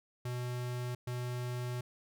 square tone bursts at uneven times, 123.47 Hz, B2, in tune, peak -36 dBFS, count 2, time 0.25-0.95 / 1.07-1.81 s, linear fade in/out 5 ms, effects none

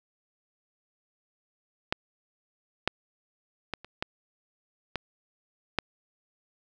clicks, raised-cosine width 0.3 ms, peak -9 / -7 / -15 / -28 / -13 / -14 / -8 dBFS, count 7, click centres 1.925 / 2.876 / 3.737 / 3.846 / 4.025 / 4.957 / 5.787 s, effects none

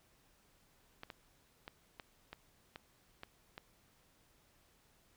clicks, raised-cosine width 0.3 ms, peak -30 dBFS, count 8, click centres 1.034 / 1.102 / 1.679 / 1.998 / 2.33 / 2.759 / 3.234 / 3.579 s, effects pink hiss -70 dBFS RMS until 5.16 s

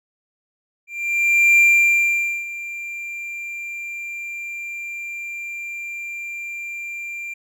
triangle tone with ADSR envelope, 2376 Hz, D7, 20 cents sharp, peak -8 dBFS, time 0.87-7.34 s, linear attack 710 ms, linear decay 870 ms, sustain -18 dB, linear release 8 ms, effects none

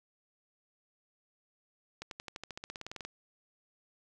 accelerating click train, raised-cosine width 0.2 ms, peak -24 dBFS, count 17, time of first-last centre 2.02-3.05 s, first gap 92 ms, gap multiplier 0.95, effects none

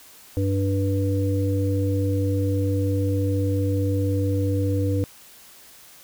harmonic tone, 97.7 Hz, G2, 5 cents flat, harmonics 1 / 3 / 5, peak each -21 / -26 / -28 dBFS, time 0.37-5.04 s, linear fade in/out 0 ms, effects white hiss -48 dBFS RMS until 6.03 s

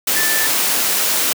sine tone in noise, 1760 Hz, A6, in tune, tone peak -20 dBFS, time 0.16-0.47 s, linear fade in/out 5 ms, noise white, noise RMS -17 dBFS, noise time 0.07-1.33 s, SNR -6 dB, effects high-pass 200 Hz 12 dB/octave

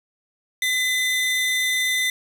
45% pulse tone pair together, 2018 / 3596 Hz, B6 / A7, +37 / +37 cents, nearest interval minor seventh, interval 1000 cents, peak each -21 / -25 dBFS, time 0.62-2.1 s, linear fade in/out 2 ms, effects none

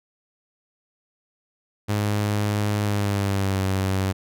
sawtooth tone with pitch glide, 103.83 to 95.76 Hz, G#2 to G2, 0 to -40 cents, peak -17 dBFS, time 1.88-4.13 s, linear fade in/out 20 ms, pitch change -140 cents, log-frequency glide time 2.82-3.62 s, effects none

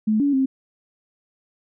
sine tone with pitch steps, 215.8 / 284 / 266 Hz, A3 / C#4 / C4, -33 / +42 / +29 cents, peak -16 dBFS, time 0.07-0.46 s, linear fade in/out 10 ms, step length 130 ms, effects none

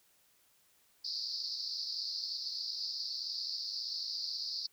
white band-pass noise, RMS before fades -39 dBFS, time 1.04-4.67 s, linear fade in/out 10 ms, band 4300 to 5100 Hz, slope 96 dB/octave, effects white hiss -69 dBFS RMS until 4.72 s

